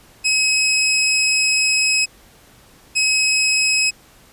20% pulse tone pair in turn, 2554 / 2554 Hz, D#7 / D#7, +45 / +45 cents, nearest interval unison, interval 0 cents, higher neither, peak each -10 dBFS, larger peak neither, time 0.24-2.06 / 2.95-3.91 s, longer first, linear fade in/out 20 ms, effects pink hiss -49 dBFS RMS until 4.32 s + resampled to 32000 Hz

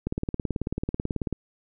click train, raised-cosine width 3 ms, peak -14 dBFS, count 24, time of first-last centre 0.07-1.327 s, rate 18.3 Hz, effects none

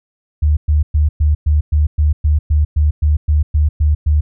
sine tone bursts, 75.2 Hz, D2, 42 cents sharp, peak -9 dBFS, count 15, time 0.42-4.21 s, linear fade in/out 10 ms, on 150 ms, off 110 ms, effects none

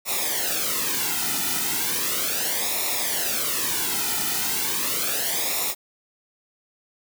white noise with flanger, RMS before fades -25 dBFS, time 0.05-5.75 s, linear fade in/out 50 ms, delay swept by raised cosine 0.64 to 1.84 ms, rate 0.36 Hz, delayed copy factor -0.75, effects none

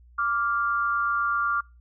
sine tone pair together, 1168.9 / 1396.9 Hz, D6 / F6, -9 / 0 cents, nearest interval minor third, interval 309 cents, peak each -25 dBFS, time 0.18-1.61 s, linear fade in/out 10 ms, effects noise-tail reverb RT60 0.3 s tail -26 dB re dry + added 60 Hz sine -50 dBFS peak until 1.8 s

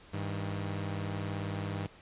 sawtooth tone pair together, 99.8 / 158.78 Hz, G2 / D#3, +32 / +35 cents, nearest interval minor sixth, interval 803 cents, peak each -31 / -35 dBFS, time 0.13-1.87 s, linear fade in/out 10 ms, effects pink hiss -56 dBFS RMS until 2.01 s + resampled to 8000 Hz

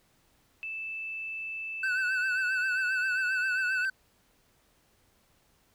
sine tone, 2637 Hz, E7, in tune, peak -34 dBFS, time 0.63-3.85 s, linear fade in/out 0 ms
triangle tone with vibrato, 1509 Hz, F#6, 34 cents sharp, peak -25 dBFS, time 1.83-3.9 s, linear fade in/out 5 ms, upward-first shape triangle, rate 7.5 Hz, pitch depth 72 cents each way
effects pink hiss -67 dBFS RMS until 5.74 s

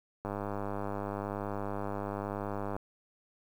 click train, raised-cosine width 1 ms, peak -22 dBFS, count 255, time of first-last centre 0.25-2.765 s, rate 101 Hz, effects 9-bit

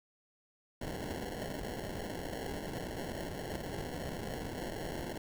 white noise with sample-and-hold, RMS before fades -40 dBFS, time 0.81-5.18 s, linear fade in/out 5 ms, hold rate 1225 Hz, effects none

